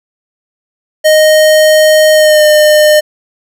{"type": "tone with pitch glide", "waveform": "square", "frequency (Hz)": [620, 606.9], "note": ["D#5", "D#5"], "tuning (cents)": [-6, -43], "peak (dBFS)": -4, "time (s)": [1.04, 3.01], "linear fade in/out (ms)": 20, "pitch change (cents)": -37, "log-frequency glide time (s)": [2.13, 2.44], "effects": []}